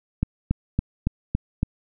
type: click train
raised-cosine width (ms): 5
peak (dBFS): -8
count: 6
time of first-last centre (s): 0.23-1.631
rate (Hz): 3.57
effects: none

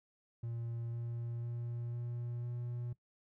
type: tone with pitch steps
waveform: triangle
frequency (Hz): 116.9 / 117.85 / 118.81 / 119.77 / 120.74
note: A#2 / A#2 / A#2 / A#2 / B2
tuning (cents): +5 / +19 / +33 / +47 / -39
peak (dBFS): -36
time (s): 0.43-2.93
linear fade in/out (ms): 5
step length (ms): 500
effects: noise-tail reverb RT60 0.1 s tail -18 dB re dry

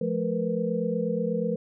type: tone cluster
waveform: sine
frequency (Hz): 175.6 / 216.7 / 468 / 496.3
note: F3 / A3 / A#4 / B4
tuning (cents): +10 / -26 / +7 / +8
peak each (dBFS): -30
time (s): 0.01-1.56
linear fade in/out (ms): 5
effects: none

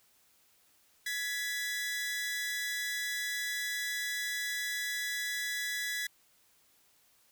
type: tone pair together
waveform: sawtooth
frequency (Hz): 1688.4 / 1975.5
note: G#6 / B6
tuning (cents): +28 / 0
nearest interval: minor third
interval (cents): 272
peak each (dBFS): -33 / -32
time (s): 1.06-6.07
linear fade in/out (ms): 5
effects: white hiss -67 dBFS RMS until 7.31 s

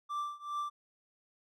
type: tone with tremolo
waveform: triangle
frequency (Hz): 1174.7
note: D6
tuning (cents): 0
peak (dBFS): -30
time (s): 0.09-0.7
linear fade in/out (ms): 20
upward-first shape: triangle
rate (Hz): 2.5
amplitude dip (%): 95
effects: none

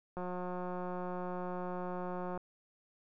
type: click train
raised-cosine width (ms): 1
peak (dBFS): -27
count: 398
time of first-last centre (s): 0.17-2.376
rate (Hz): 180
effects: none

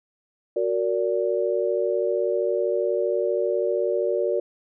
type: chord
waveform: sine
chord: Gb augmented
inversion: none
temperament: just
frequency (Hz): 370 / 462.5 / 578.1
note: Gb4 / Bb4 / D5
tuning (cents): 0 / -14 / -27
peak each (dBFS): -25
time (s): 0.56-4.4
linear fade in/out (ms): 5
effects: none

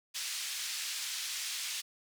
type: band-pass noise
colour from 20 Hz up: white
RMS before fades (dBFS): -38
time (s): 0.14-1.82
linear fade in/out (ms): 20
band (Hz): 2300 to 6500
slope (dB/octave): 12
effects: none

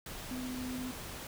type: tone in noise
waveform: sine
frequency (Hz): 253.4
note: B3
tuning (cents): +45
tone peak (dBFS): -37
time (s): 0.31-0.91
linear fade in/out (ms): 2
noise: pink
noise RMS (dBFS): -44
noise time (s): 0.06-1.27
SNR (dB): +4
effects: none

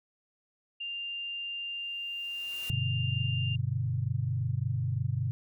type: tone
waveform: sine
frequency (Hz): 2794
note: F7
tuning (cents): 0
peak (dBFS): -34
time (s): 0.8-3.56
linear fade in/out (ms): 10
type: noise with exponential growth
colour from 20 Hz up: white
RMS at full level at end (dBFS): -44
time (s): 1.64-2.7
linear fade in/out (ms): 2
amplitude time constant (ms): 230
type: chord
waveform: sine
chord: G major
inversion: none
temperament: equal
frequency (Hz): 98 / 123.47 / 146.83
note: G2 / B2 / D3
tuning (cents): 0 / 0 / 0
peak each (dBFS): -33 / -30 / -35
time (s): 2.7-5.31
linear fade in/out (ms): 0
effects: none

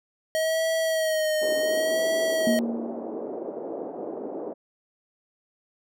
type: tone with vibrato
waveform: square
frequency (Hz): 633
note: D#5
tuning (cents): +30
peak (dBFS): -23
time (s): 0.35-2.59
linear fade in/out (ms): 0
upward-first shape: sine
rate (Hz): 0.69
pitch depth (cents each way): 44
type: band-pass noise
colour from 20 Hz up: pink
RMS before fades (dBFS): -34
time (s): 1.41-4.54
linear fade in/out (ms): 20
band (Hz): 310 to 620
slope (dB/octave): 24
type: tone with exponential decay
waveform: sine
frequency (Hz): 233.1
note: A#3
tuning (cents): 0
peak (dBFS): -19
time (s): 2.47-3.62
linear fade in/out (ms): 2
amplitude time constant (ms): 250
effects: none

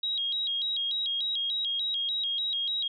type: tone with vibrato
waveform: sine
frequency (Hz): 3532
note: A7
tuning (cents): +6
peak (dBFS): -27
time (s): 0.03-2.88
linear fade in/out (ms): 5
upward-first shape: square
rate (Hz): 3.4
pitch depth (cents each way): 140
effects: none

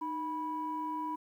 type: tone pair together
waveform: sine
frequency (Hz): 307.9 / 980.3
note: D#4 / B5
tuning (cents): -18 / -13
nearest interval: octave + minor sixth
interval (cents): 2005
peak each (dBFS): -38 / -34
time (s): 0.01-1.16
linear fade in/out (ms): 10
effects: tanh soft clip ceiling -27 dBFS + 11-bit

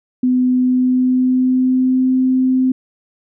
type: tone with pitch glide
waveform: sine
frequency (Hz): 252.4 to 258.2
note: B3 to C4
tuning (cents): +38 to -23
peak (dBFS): -11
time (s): 0.23-2.72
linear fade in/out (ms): 5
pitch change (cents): +39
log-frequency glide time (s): 0.52-2.14
effects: none

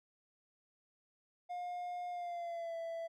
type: tone with pitch glide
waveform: triangle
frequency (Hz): 712 to 664.3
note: F5 to E5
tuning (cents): +33 to +13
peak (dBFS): -37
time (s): 1.49-3.08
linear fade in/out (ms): 20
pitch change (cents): -120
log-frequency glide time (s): 2.1-2.76
effects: none

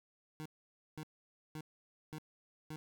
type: tone bursts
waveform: 25% pulse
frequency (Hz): 154.8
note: D#3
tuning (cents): -9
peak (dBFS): -39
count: 5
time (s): 0.4-2.76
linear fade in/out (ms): 0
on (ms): 56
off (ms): 520
effects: none

